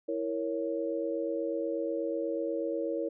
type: chord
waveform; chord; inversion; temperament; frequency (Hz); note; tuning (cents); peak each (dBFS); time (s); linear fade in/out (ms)
sine; A# diminished; second; equal; 329.6 / 466.2 / 554.4; E4 / A#4 / C#5; 0 / 0 / 0; -34; 0.08-3.09; 10
effects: none